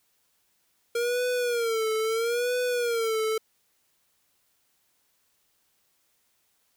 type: tone with vibrato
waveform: square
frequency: 466.3 Hz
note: A#4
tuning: 1 cent sharp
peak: -25 dBFS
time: 0.95-3.38 s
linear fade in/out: 5 ms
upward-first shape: sine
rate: 0.76 Hz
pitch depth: 110 cents each way
effects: white hiss -70 dBFS RMS until 6.76 s